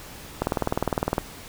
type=click train; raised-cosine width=1 ms; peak=-8 dBFS; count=16; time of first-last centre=0.42-1.181 s; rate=19.7 Hz; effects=pink hiss -42 dBFS RMS until 1.48 s